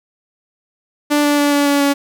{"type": "tone with pitch steps", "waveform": "sawtooth", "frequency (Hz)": [293.7, 291.3, 289, 286.7, 284.4, 282.1], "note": ["D4", "D4", "D4", "D4", "C#4", "C#4"], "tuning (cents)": [0, -14, -28, -42, 45, 30], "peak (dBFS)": -8, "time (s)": [1.1, 1.94], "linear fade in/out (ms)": 20, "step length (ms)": 140, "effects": []}